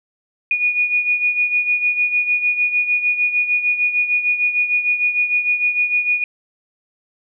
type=beating tone pair; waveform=sine; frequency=2454 / 2460.6 Hz; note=D#7 / D#7; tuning=-25 / -20 cents; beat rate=6.6 Hz; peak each=-16 / -22 dBFS; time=0.51-6.24 s; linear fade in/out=2 ms; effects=none